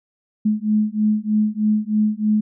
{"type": "beating tone pair", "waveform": "sine", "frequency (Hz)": [211.6, 214.8], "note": ["G#3", "A3"], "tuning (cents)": [33, -41], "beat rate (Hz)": 3.2, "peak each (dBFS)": -19, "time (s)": [0.45, 2.41], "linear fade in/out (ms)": 10, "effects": []}